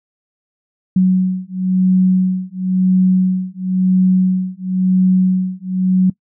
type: beating tone pair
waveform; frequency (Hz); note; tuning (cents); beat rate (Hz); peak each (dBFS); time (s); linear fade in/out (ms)
sine; 185 / 185.97; F#3 / F#3; 0 / +9; 0.97; -14 / -14; 0.96-6.1; 5
effects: noise-tail reverb RT60 0.1 s tail -21 dB re dry